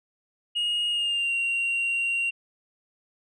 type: tone with pitch glide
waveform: sine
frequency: 2869 to 2758 Hz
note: F7 to F7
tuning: +46 to -22 cents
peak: -21 dBFS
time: 0.55-2.31 s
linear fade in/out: 20 ms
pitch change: -68 cents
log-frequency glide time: 0.9-1.33 s
effects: tanh soft clip ceiling -22 dBFS